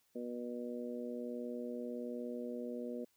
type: harmonic tone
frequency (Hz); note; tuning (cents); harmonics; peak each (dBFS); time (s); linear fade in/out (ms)
121.3; B2; -31; 2 / 3 / 4 / 5; -42 / -47 / -44 / -49; 0.15-3.05; 10
effects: white hiss -75 dBFS RMS until 3.16 s